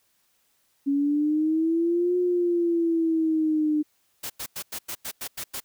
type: exponential two-way sweep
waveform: sine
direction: up then down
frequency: 277.2 to 360 to 300.2 Hz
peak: -20 dBFS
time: 0.86-3.83 s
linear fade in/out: 20 ms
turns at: 2.17 s
type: noise bursts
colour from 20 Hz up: white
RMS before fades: -33 dBFS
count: 9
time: 4.23-5.604 s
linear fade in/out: 10 ms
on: 70 ms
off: 93 ms
effects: white hiss -68 dBFS RMS until 5.64 s